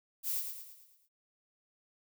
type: noise with echo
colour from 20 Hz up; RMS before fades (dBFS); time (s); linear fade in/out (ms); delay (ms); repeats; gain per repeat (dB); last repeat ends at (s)
violet; -34; 0.23-0.43; 50; 110; 6; -6; 1.09
effects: none